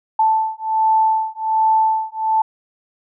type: beating tone pair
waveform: sine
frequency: 879 / 880.3 Hz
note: A5 / A5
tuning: -2 / +1 cents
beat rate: 1.3 Hz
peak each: -17 dBFS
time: 0.19-2.42 s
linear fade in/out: 5 ms
effects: none